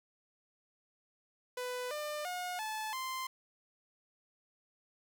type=tone with pitch steps; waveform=sawtooth; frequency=497.8 / 598.9 / 720.5 / 866.7 / 1042.7 Hz; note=B4 / D5 / F#5 / A5 / C6; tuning=+14 / +34 / -46 / -26 / -6 cents; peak=-33 dBFS; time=1.57-3.27 s; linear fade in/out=5 ms; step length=340 ms; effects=10-bit